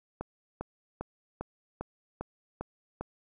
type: click train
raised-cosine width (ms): 1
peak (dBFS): -21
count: 8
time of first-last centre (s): 0.21-3.01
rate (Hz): 2.5
effects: none